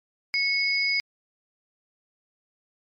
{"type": "tone pair together", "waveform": "sine", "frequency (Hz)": [2200, 4943], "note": ["C#7", "D#8"], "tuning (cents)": [-14, -12], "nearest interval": "octave + major second", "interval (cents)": 1402, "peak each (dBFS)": [-23, -26], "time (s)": [0.34, 1], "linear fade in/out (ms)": 0, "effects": ["MP3 96 kbps"]}